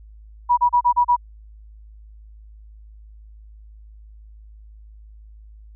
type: tone bursts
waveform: sine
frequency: 970 Hz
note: B5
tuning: 31 cents flat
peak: -12 dBFS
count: 6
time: 0.49-1.165 s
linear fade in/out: 20 ms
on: 85 ms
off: 33 ms
effects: added 53 Hz sine -41 dBFS peak until 5.75 s